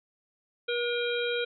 harmonic tone with a mistuned harmonic, 479.2 Hz, A#4, 48 cents sharp, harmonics 1 / 3 / 5 / 7 / 8, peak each -29 / -34 / -36 / -37 / -38 dBFS, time 0.68-1.45 s, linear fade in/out 10 ms, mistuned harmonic 7, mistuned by -74 cents, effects none

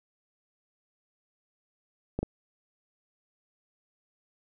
clicks, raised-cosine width 2 ms, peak -16 dBFS, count 2, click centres 2.19 / 2.23 s, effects none

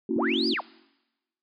sine chord, F# dominant seventh, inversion first, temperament equal, 233.1 / 277.2 / 329.6 / 370 Hz, A#3 / C#4 / E4 / F#4, 0 / 0 / 0 / 0 cents, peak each -29 dBFS, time 0.09-0.54 s, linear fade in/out 5 ms
sine linear two-way sweep, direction up then down, 69.3 to 5060 to 451.7 Hz, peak -26 dBFS, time 0.16-0.61 s, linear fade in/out 10 ms, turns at 0.48 s
effects noise-tail reverb RT60 1.0 s tail -23 dB re dry + tanh soft clip ceiling -13 dBFS

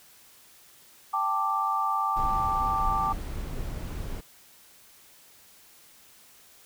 sine chord, G suspended second, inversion none, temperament just, 784 / 882 / 1176 Hz, G5 / A5 / D6, 0 / +4 / +2 cents, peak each -31 / -30 / -26 dBFS, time 1.13-3.13 s, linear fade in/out 10 ms
brown noise, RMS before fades -33 dBFS, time 2.16-4.21 s, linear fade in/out 10 ms
effects white hiss -55 dBFS RMS until 6.65 s

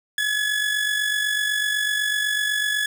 30% pulse tone with amplitude modulation, 1700 Hz, G#6, 40 cents sharp, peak -16 dBFS, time 0.18-2.86 s, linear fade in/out 2 ms, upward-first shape sine, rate 48 Hz, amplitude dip 50%, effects none

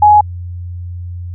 sine tone, 838 Hz, G#5, 15 cents sharp, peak -3 dBFS, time 0.02-0.21 s, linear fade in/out 5 ms, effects added 88 Hz sine -22 dBFS peak until 1.34 s

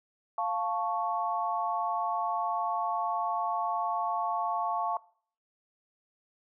sine chord, F augmented, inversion none, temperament equal, 698.5 / 880 / 1108.7 Hz, F5 / A5 / C#6, 0 / 0 / 0 cents, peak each -32 dBFS, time 0.38-4.97 s, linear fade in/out 2 ms, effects noise-tail reverb RT60 0.5 s tail -21 dB re dry

